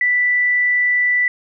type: tone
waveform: sine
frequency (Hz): 1975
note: B6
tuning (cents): 0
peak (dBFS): -13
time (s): 0.01-1.28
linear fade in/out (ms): 2
effects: none